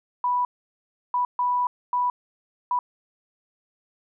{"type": "tone bursts at uneven times", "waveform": "sine", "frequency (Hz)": 985, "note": "B5", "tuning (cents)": -5, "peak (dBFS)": -20, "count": 5, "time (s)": [[0.24, 0.45], [1.14, 1.25], [1.39, 1.67], [1.93, 2.1], [2.71, 2.79]], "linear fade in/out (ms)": 2, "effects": []}